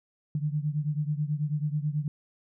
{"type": "beating tone pair", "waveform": "sine", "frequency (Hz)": [146.83, 156.03], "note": ["D3", "D#3"], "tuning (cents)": [0, 5], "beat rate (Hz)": 9.2, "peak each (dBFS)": [-28, -31], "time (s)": [0.35, 2.08], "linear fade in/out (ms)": 2, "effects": []}